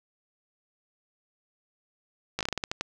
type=slowing click train; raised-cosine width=0.2 ms; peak=-12 dBFS; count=10; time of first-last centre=2.39-2.81 s; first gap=17 ms; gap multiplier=1.24; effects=none